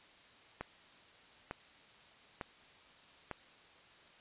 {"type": "click train", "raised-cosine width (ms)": 0.5, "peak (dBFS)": -24, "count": 4, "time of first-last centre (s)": [0.61, 3.313], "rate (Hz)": 1.11, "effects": ["white hiss -60 dBFS RMS until 4.2 s", "resampled to 8000 Hz"]}